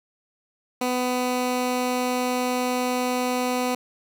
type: tone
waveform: 15% pulse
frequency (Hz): 250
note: B3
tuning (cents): +21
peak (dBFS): -16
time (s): 0.81-3.75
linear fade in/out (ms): 5
effects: none